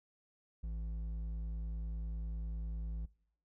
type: tone with hard clipping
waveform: sine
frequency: 55 Hz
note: A1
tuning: in tune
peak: -39 dBFS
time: 0.63-3.06 s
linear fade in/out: 10 ms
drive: 6 dB
effects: noise-tail reverb RT60 0.6 s tail -22 dB re dry